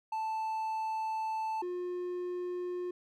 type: tone pair in turn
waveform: triangle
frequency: 880 / 357.6 Hz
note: A5 / F4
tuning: 0 / +41 cents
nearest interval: octave + major third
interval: 1559 cents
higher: first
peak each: -30 / -32 dBFS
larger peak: first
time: 0.12-1.62 / 1.62-2.91 s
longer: first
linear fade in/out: 5 ms
effects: none